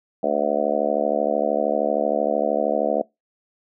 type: harmonic tone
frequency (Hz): 73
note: D2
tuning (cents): -10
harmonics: 3 / 4 / 5 / 6 / 7 / 8 / 9 / 10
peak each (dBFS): -30 / -29 / -33 / -30 / -25 / -25 / -23 / -28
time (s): 0.23-3.02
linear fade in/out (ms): 5
effects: noise-tail reverb RT60 0.2 s tail -24 dB re dry